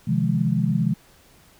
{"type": "chord", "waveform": "sine", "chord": "F minor seventh", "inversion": "second", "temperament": "just", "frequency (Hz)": [130.96, 157.15, 174.61, 209.5], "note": ["C3", "Eb3", "F3", "Ab3"], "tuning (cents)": [2, 18, 0, 15], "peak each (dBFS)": -24, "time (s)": [0.07, 0.94], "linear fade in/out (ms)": 10, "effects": ["pink hiss -54 dBFS RMS until 1.59 s"]}